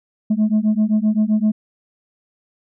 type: beating tone pair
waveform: sine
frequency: 210.6 / 218.3 Hz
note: G#3 / A3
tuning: +24 / -13 cents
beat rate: 7.7 Hz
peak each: -15 dBFS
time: 0.3-1.52 s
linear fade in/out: 10 ms
effects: tanh soft clip ceiling -11 dBFS